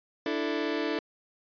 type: chord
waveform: sawtooth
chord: D suspended second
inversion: none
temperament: just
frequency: 293.7 / 330.4 / 440.5 Hz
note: D4 / E4 / A4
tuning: 0 / +4 / +2 cents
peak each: -28 dBFS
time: 0.26-0.99 s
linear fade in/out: 2 ms
effects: resampled to 11025 Hz